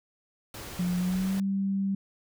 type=noise; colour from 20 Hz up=pink; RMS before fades=-41 dBFS; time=0.54-1.4 s; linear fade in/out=2 ms
type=tone with pitch glide; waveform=sine; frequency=178.3 to 195.56 Hz; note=F3 to G3; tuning=+36 to -4 cents; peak=-25 dBFS; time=0.79-1.95 s; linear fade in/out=5 ms; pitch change=+160 cents; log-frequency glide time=0.97-1.41 s
effects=none